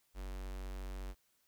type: tone with notch filter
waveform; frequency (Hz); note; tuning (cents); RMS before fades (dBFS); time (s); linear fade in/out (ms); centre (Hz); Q
square; 47.33; F#1; +40; -43; 0.14-1.15; 50; 160; 1.4
effects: white hiss -75 dBFS RMS until 1.47 s